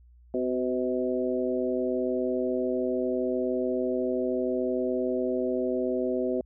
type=harmonic tone with a mistuned harmonic; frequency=127.1 Hz; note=C3; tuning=50 cents flat; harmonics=2 / 3 / 4 / 5; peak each=-30 / -29 / -31 / -33 dBFS; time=0.34-6.41 s; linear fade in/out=2 ms; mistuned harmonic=3; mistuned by=-29 cents; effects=added 60 Hz sine -52 dBFS peak until 6.45 s